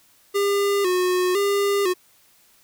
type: tone with vibrato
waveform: square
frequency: 382.4 Hz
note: G4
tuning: 43 cents flat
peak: -19 dBFS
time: 0.34-1.94 s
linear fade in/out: 20 ms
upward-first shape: square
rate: 0.99 Hz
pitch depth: 87 cents each way
effects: white hiss -57 dBFS RMS until 2.63 s